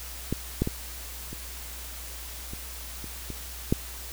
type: clicks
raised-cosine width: 3 ms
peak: -13 / -10 / -15 / -24 / -25 / -26 / -23 / -8 dBFS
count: 8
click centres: 0.326 / 0.62 / 0.674 / 1.33 / 2.535 / 3.043 / 3.303 / 3.725 s
effects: added 60 Hz sine -41 dBFS peak until 4.12 s + white hiss -41 dBFS RMS until 4.12 s